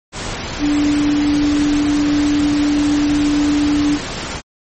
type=tone in noise; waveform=sine; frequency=292.9 Hz; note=D4; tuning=5 cents flat; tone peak=-12 dBFS; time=0.59-3.99 s; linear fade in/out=50 ms; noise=pink; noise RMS=-24 dBFS; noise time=0.12-4.42 s; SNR=+9 dB; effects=MP3 32 kbps